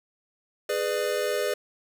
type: chord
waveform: square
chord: G# diminished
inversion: none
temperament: just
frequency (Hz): 415.3 / 498.4 / 598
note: G#4 / B4 / D5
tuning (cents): 0 / +16 / +31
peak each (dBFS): -30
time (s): 0.69-1.54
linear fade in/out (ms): 5
effects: none